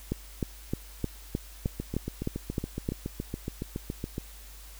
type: two click trains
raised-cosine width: 3 ms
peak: -19 / -15 dBFS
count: 19 / 10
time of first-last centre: 1.66-4.181 / 0.12-2.889 s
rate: 7.14 / 3.25 Hz
effects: added 50 Hz sine -46 dBFS peak until 4.79 s + white hiss -51 dBFS RMS until 4.79 s